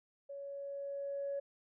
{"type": "tone with level ramp", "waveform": "sine", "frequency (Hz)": 560, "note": "C#5", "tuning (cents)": 18, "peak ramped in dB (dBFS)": [-43, -34], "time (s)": [0.29, 1.4], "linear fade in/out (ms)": 10, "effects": ["tanh soft clip ceiling -31 dBFS"]}